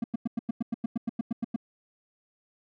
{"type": "tone bursts", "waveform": "triangle", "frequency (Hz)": 231, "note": "A#3", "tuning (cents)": -16, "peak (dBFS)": -23, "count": 14, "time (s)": [0.02, 1.562], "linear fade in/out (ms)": 5, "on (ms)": 21, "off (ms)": 96, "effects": []}